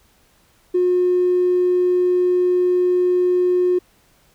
triangle tone with tanh clipping, 360 Hz, F#4, 47 cents flat, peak -13 dBFS, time 0.74-3.79 s, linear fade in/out 10 ms, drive 1 dB, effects pink hiss -57 dBFS RMS until 4.34 s

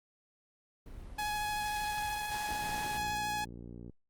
brown noise, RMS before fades -47 dBFS, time 0.86-3.15 s, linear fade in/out 2 ms
sawtooth tone with vibrato, 840 Hz, G#5, 19 cents sharp, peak -29 dBFS, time 1.18-3.45 s, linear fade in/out 10 ms, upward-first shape triangle, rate 13 Hz, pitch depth 13 cents each way
click train, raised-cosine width 3 ms, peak -34 dBFS, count 84, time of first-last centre 2.49-3.897 s, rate 59 Hz
effects Opus 24 kbps

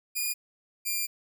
5% pulse tone pair in turn, 2439 / 2386 Hz, D#7 / D7, -35 / +27 cents, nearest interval unison, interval 38 cents, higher first, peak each -18 dBFS, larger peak neither, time 0.15-0.34 / 0.85-1.07 s, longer second, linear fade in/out 20 ms, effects none

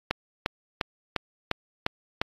click train, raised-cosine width 0.3 ms, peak -8 dBFS, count 7, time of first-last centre 0.11-2.215 s, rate 2.85 Hz, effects AAC 32 kbps

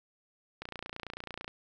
click train, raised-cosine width 0.3 ms, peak -23 dBFS, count 26, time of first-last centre 0.62-1.479 s, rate 29.1 Hz, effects none

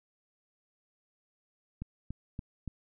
click train, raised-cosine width 5 ms, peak -25 dBFS, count 4, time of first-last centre 1.82-2.677 s, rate 3.5 Hz, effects none

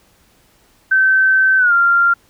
sine tone with pitch glide, 1541 to 1388.8 Hz, G6 to F6, -30 to -10 cents, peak -9 dBFS, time 0.91-2.14 s, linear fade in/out 10 ms, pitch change -180 cents, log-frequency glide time 1.58-1.73 s, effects pink hiss -54 dBFS RMS until 2.29 s

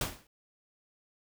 pink noise with exponential decay, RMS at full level -29 dBFS, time 0.01-0.27 s, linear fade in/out 2 ms, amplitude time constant 56 ms, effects none

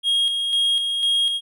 triangle tone with tremolo, 3264 Hz, G#7, 31 cents flat, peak -15 dBFS, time 0.03-1.41 s, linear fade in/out 50 ms, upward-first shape square, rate 2 Hz, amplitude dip 40%, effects none

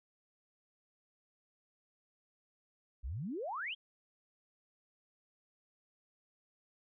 sine exponential sweep, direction up, 51.4 to 3346 Hz, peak -37 dBFS, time 3.03-3.75 s, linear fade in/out 20 ms, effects none

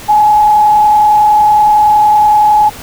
sine tone with frequency modulation, 844 Hz, G#5, 28 cents sharp, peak -4 dBFS, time 0.08-2.7 s, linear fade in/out 20 ms, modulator 30.8 Hz, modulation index 0.43, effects pink hiss -29 dBFS RMS until 2.82 s

